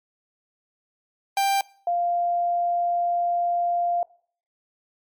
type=tone pair in turn; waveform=45% pulse / sine; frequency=789 / 696.9 Hz; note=G5 / F5; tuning=+11 / -4 cents; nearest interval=major second; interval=215 cents; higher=first; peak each=-19 / -20 dBFS; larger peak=first; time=1.37-1.61 / 1.87-4.03 s; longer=second; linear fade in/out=2 ms; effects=noise-tail reverb RT60 0.5 s tail -22 dB re dry + MP3 96 kbps